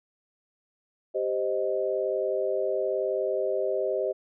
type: chord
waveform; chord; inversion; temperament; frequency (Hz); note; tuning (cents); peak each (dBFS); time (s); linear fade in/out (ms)
sine; C minor; second; equal; 392 / 523.3 / 622.3; G4 / C5 / Eb5; 0 / 0 / 0; -29; 1.14-4.13; 20
effects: none